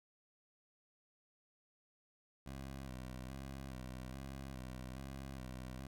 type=tone with vibrato; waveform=15% pulse; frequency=65.41 Hz; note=C2; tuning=in tune; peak=-39 dBFS; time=2.46-5.87 s; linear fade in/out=5 ms; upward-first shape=square; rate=1.2 Hz; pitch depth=50 cents each way; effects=none